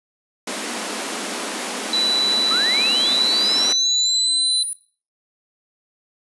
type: high-pass noise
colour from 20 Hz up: pink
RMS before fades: -27 dBFS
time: 0.47-3.73 s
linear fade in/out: 5 ms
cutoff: 200 Hz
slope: 96 dB/octave
type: tone with pitch glide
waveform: sine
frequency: 3967 to 4018 Hz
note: B7 to B7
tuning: +7 to +29 cents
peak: -17 dBFS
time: 1.93-4.63 s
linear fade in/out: 2 ms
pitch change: +22 cents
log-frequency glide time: 3.96-4.15 s
type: linear sweep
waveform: sine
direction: up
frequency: 1244.5 to 9840 Hz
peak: -23 dBFS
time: 2.51-4.73 s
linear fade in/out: 0 ms
effects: noise-tail reverb RT60 0.4 s tail -19 dB re dry + resampled to 24000 Hz